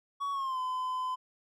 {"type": "tone with pitch glide", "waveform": "triangle", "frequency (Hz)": [1124, 1018.9], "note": ["C#6", "C6"], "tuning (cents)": [24, -46], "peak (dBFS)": -29, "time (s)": [0.2, 1.16], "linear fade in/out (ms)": 20, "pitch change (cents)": -170, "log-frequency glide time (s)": [0.31, 0.59], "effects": []}